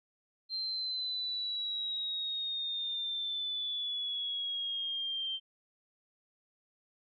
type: exponential sweep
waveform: sine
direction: down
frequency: 4157 to 3136 Hz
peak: -33 dBFS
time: 0.49-5.4 s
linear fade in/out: 50 ms
effects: none